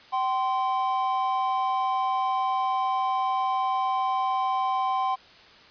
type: tone pair together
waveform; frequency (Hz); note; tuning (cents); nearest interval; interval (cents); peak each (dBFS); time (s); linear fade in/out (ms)
triangle; 767.8 / 1041; G5 / C6; -36 / -9; perfect fourth; 527; -24; 0.12-5.16; 20
effects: white hiss -51 dBFS RMS until 5.7 s + resampled to 11025 Hz